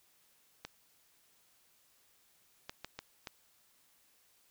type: clicks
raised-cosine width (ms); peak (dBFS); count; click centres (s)
0.2; -24; 5; 0.65 / 2.695 / 2.846 / 2.99 / 3.272
effects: white hiss -69 dBFS RMS until 4.5 s

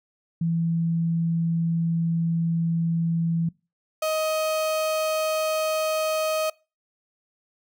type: tone pair in turn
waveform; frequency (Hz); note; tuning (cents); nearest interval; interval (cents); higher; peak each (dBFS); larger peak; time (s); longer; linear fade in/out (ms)
sine / 35% pulse; 166.4 / 628.2; E3 / D#5; +17 / +16; octave + major seventh; 2299; second; -21; neither; 0.41-3.49 / 4.02-6.5; first; 5
effects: noise-tail reverb RT60 0.3 s tail -24 dB re dry

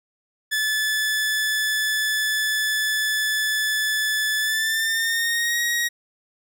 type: tone with pitch glide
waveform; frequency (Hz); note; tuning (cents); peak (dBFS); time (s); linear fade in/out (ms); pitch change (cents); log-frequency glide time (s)
sawtooth; 1734 to 1890.9; A6 to A#6; -26 to +24; -17; 0.51-5.89; 20; +150; 4.39-5.59
effects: none

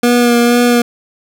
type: tone with vibrato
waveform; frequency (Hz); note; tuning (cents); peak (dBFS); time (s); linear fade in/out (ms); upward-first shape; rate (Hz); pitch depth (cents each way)
25% pulse; 240; B3; -49; -4; 0.03-0.82; 5; sine; 2.1; 18
effects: none

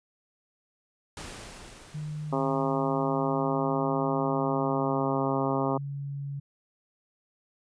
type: noise with exponential decay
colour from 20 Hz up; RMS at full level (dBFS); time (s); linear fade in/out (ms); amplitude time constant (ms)
pink; -39; 1.17-3.84; 2; 580
type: tone with pitch glide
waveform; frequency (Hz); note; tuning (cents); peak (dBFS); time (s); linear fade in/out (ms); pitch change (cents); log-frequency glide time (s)
sine; 151.4 to 140.45; D#3 to C#3; -47 to +23; -32; 1.94-6.4; 10; -130; 4.21-5.33
type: harmonic tone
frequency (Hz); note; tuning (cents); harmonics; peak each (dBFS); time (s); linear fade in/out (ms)
135.2; C#3; -43; 2 / 3 / 4 / 5 / 6 / 7 / 8 / 9; -30 / -32 / -33 / -34 / -35 / -35 / -36 / -37; 2.32-5.78; 10
effects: resampled to 22050 Hz

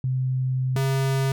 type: tone pair in turn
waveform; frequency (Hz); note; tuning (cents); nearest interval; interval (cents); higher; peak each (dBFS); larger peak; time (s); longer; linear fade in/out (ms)
sine / square; 129.4 / 134.96; C3 / C#3; -19 / -46; minor second; 73; second; -21; neither; 0.04-0.76 / 0.76-1.32; first; 2
effects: none

